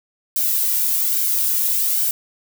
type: noise with flanger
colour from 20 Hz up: violet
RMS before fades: -19 dBFS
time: 0.36-2.11 s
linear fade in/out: 2 ms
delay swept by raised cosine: 1.3 to 2.12 ms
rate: 1.2 Hz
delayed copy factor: +0.55
effects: none